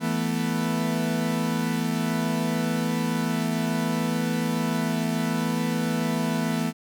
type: chord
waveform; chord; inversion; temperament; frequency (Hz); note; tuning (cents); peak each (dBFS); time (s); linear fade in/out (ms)
40% pulse; E suspended fourth; none; equal; 164.81 / 220 / 246.9; E3 / A3 / B3; 0 / 0 / 0; -27; 0-6.73; 50
effects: none